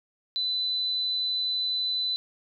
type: tone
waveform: sine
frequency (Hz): 4004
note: B7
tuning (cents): +23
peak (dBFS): -25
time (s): 0.36-2.16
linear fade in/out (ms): 0
effects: none